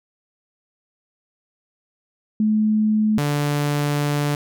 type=tone pair in turn; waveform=sine / sawtooth; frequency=214.9 / 145.92 Hz; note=A3 / D3; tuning=-41 / -11 cents; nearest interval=perfect fifth; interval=670 cents; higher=first; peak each=-15 dBFS; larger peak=neither; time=2.4-3.18 / 3.18-4.35 s; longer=second; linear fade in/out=2 ms; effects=none